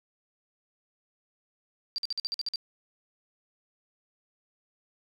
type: tone bursts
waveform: sine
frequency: 4699 Hz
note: D8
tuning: in tune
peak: -28 dBFS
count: 9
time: 1.96-2.558 s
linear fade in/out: 0 ms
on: 22 ms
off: 50 ms
effects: none